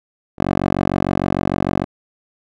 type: tone with band-pass filter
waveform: 10% pulse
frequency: 46.6 Hz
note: F#1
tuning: 13 cents sharp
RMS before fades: -19 dBFS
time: 0.38-1.85 s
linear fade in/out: 20 ms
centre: 460 Hz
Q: 0.71
effects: none